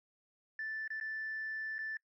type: tone with dropouts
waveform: sine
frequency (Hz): 1760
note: A6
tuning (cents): 0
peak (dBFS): -36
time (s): 0.59-1.97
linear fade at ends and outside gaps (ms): 2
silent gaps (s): 0.877-0.903 / 1-1.01 / 1.783-1.789
effects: noise-tail reverb RT60 0.1 s tail -26 dB re dry + tanh soft clip ceiling -33 dBFS